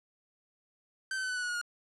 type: tone with pitch steps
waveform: 45% pulse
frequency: 1550 / 1532.2 / 1514.6 / 1497.2 / 1480 / 1463 / 1446.2 / 1429.6 Hz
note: G6 / G6 / F#6 / F#6 / F#6 / F#6 / F#6 / F6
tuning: -20 / -40 / +40 / +20 / 0 / -20 / -40 / +40 cents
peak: -32 dBFS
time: 1.11-1.614 s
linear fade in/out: 2 ms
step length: 63 ms
effects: resampled to 24000 Hz + 10-bit